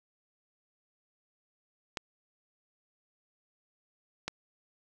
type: clicks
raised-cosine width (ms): 0.2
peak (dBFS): -16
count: 2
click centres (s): 1.972 / 4.28
effects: none